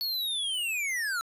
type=linear sweep; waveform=square; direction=down; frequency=4435 to 1318.5 Hz; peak=-29 dBFS; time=0.01-1.21 s; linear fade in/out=0 ms; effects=resampled to 32000 Hz + 10-bit